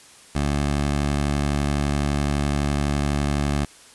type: tone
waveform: 15% pulse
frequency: 71.9 Hz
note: D2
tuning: 36 cents flat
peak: -14 dBFS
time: 0.35-3.65 s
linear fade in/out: 5 ms
effects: white hiss -48 dBFS RMS until 3.94 s + resampled to 24000 Hz